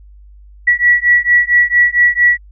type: beating tone pair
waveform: sine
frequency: 1937 / 1941.4 Hz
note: B6 / B6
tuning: -34 / -30 cents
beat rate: 4.4 Hz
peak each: -11 dBFS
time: 0.67-2.38 s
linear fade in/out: 10 ms
effects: added 50 Hz sine -37 dBFS peak until 2.51 s